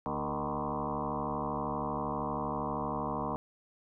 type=tone with frequency modulation; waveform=sine; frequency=614 Hz; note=D#5; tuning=23 cents flat; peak=-31 dBFS; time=0.06-3.36 s; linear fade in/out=0 ms; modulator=72.7 Hz; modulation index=6.8; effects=none